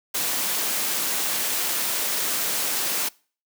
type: noise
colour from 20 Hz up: white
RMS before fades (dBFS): -25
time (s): 0.14-3.09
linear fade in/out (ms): 10
effects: noise-tail reverb RT60 0.4 s tail -24 dB re dry + high-pass 200 Hz 12 dB/octave